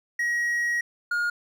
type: tone pair in turn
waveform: triangle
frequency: 1900 / 1426.2 Hz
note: A#6 / F6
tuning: +33 / +36 cents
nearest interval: perfect fourth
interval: 497 cents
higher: first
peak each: -21 dBFS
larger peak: neither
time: 0.19-0.81 / 1.11-1.3 s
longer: first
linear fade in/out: 5 ms
effects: none